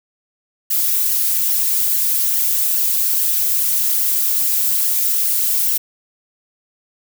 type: noise with flanger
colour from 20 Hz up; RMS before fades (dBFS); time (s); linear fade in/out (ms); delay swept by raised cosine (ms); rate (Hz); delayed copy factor
violet; -17; 0.7-5.78; 10; 0.8 to 6.1; 2.4; -0.9
effects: none